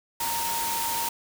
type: tone in noise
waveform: sine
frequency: 925 Hz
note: A#5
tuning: 14 cents flat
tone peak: -29 dBFS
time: 0.2-1.09 s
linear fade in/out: 5 ms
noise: white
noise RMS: -30 dBFS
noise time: 0.2-1.09 s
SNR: -2 dB
effects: none